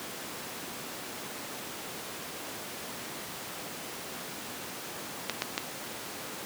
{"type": "clicks", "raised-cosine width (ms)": 0.2, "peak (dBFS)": -10, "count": 3, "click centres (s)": [5.297, 5.421, 5.579], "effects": ["pink hiss -39 dBFS RMS until 6.45 s", "high-pass 200 Hz 12 dB/octave"]}